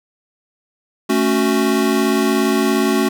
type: chord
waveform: square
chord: F# minor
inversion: first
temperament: equal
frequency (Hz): 220 / 277.2 / 370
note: A3 / C#4 / F#4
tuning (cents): 0 / 0 / 0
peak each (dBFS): -19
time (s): 1.09-3.09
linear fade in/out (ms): 10
effects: none